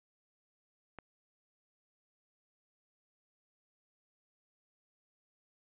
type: click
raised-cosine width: 0.5 ms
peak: -30 dBFS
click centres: 0.987 s
effects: resampled to 8000 Hz